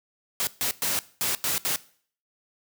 white noise bursts at uneven times, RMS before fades -26 dBFS, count 6, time 0.4-0.47 / 0.61-0.71 / 0.82-0.99 / 1.21-1.35 / 1.44-1.58 / 1.65-1.76 s, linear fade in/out 0 ms, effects noise-tail reverb RT60 0.5 s tail -19 dB re dry + high-pass 80 Hz 12 dB/octave

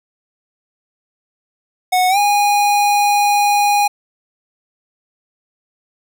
square tone with pitch glide, 735 to 820.3 Hz, F#5 to G#5, -12 to -22 cents, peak -12 dBFS, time 1.92-3.88 s, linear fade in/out 10 ms, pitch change +190 cents, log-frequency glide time 2.09-2.18 s, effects none

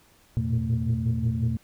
sine tone cluster, 85.5 / 110 / 115.6 / 121.1 / 224.2 Hz, F2 / A2 / A#2 / B2 / A3, -36 / 0 / -14 / -34 / +33 cents, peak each -30 / -30 / -29 / -25 / -29 dBFS, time 0.37-1.57 s, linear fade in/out 0 ms, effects tanh soft clip ceiling -16 dBFS + pink hiss -59 dBFS RMS until 1.63 s

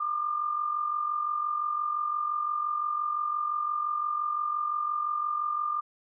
sine tone with amplitude modulation, 1200 Hz, D6, 37 cents sharp, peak -24 dBFS, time 0-5.81 s, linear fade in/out 10 ms, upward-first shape sine, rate 45.8 Hz, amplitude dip 60%, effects none

